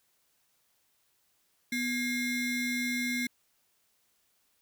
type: ring-modulated tone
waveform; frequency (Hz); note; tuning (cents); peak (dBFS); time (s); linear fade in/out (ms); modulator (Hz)
square; 944; A#5; +22; -27; 1.72-3.27; 5; 1190
effects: white hiss -72 dBFS RMS until 4.61 s